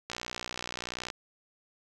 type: click train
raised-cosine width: 0.2 ms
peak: -18 dBFS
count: 62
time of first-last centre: 0.1-1.102 s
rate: 60.9 Hz
effects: none